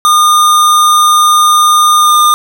square tone with pitch glide, 1217 to 1208.6 Hz, D#6 to D6, -39 to +49 cents, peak -5 dBFS, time 0.05-2.34 s, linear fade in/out 0 ms, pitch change -12 cents, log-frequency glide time 1.98-2.14 s, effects none

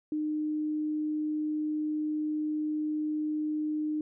sine tone, 305 Hz, D#4, 34 cents flat, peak -28 dBFS, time 0.12-4.01 s, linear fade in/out 2 ms, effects none

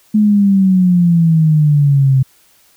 sine exponential sweep, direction down, 214.9 to 130.81 Hz, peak -7 dBFS, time 0.14-2.23 s, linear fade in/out 10 ms, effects white hiss -51 dBFS RMS until 2.76 s

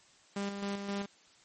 sawtooth tone with tremolo, 200 Hz, G3, 35 cents sharp, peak -29 dBFS, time 0.36-1.06 s, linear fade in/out 5 ms, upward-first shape square, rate 3.8 Hz, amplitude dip 45%, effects white hiss -62 dBFS RMS until 1.44 s + MP3 32 kbps

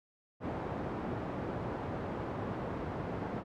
pink band-pass noise, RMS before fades -38 dBFS, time 0.4-3.44 s, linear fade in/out 50 ms, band 100 to 980 Hz, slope 12 dB/octave, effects none

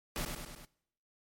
pink noise with echo, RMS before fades -36 dBFS, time 0.16-0.25 s, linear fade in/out 0 ms, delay 100 ms, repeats 4, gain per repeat -4 dB, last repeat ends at 0.65 s, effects noise-tail reverb RT60 0.7 s tail -21 dB re dry + MP3 64 kbps

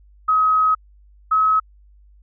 sine tone pair in turn, 1270 / 1281.8 Hz, D#6 / E6, +35 / -49 cents, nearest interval unison, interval 16 cents, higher second, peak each -13 dBFS, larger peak neither, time 0.28-0.75 / 1.31-1.6 s, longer first, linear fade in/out 10 ms, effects added 50 Hz sine -47 dBFS peak until 2.22 s

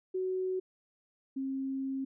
sine tone pair in turn, 372.7 / 268.1 Hz, F#4 / C4, +13 / +42 cents, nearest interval tritone, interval 571 cents, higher first, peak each -30 / -32 dBFS, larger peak first, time 0.14-0.6 / 1.36-2.05 s, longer second, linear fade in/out 10 ms, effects none

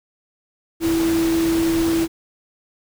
sine tone in noise, 329.6 Hz, E4, in tune, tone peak -16 dBFS, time 0.8-2.08 s, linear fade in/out 50 ms, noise pink, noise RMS -28 dBFS, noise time 0.8-2.08 s, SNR +9 dB, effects none

